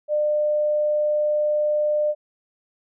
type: tone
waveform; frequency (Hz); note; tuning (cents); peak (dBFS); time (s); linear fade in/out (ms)
sine; 600; D5; +37; -18; 0.08-2.15; 50
effects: none